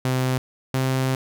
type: tone pair in turn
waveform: sawtooth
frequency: 129 / 131.18 Hz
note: C3 / C3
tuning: -24 / +5 cents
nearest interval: unison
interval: 29 cents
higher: second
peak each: -16 dBFS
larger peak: neither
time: 0.05-0.38 / 0.74-1.15 s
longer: second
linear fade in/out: 2 ms
effects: none